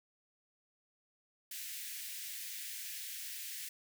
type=high-pass noise; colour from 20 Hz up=white; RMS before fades=-44 dBFS; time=1.51-3.69 s; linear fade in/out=5 ms; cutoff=1700 Hz; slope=48 dB/octave; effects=none